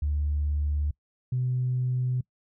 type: tone pair in turn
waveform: sine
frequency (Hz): 73.6 / 126.34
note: D2 / B2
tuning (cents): +4 / +40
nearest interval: major sixth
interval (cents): 936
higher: second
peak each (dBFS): -23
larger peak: neither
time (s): 0.02-0.91 / 1.32-2.21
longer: neither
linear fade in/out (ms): 5
effects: noise-tail reverb RT60 0.1 s tail -24 dB re dry + tanh soft clip ceiling -19 dBFS